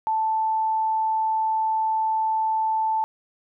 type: tone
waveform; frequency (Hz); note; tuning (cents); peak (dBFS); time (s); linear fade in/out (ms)
sine; 880; A5; 0; -20; 0.07-3.04; 0
effects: none